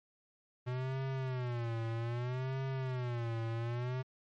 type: tone with vibrato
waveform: square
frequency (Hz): 123.47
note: B2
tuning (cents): 0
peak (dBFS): -35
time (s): 0.66-4.03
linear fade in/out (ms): 20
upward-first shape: sine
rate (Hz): 0.63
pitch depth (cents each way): 140
effects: low-pass 3000 Hz 12 dB/octave + MP3 48 kbps